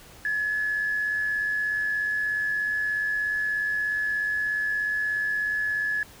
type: tone with amplitude modulation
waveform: sine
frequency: 1705 Hz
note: G#6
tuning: 45 cents sharp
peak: -21 dBFS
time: 0.25-6.03 s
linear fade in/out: 2 ms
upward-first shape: sine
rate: 96.8 Hz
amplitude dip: 45%
effects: tanh soft clip ceiling -17 dBFS + pink hiss -49 dBFS RMS until 6.2 s